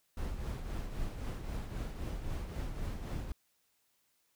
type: noise with tremolo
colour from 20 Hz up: brown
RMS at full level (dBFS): -36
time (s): 0.17-3.32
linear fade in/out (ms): 2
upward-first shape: triangle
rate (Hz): 3.8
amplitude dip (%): 55
effects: white hiss -75 dBFS RMS until 4.35 s